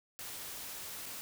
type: noise with dropouts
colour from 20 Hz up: white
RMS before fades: -44 dBFS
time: 0.19-1.21 s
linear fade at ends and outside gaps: 0 ms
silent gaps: 1.058-1.062 s
effects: none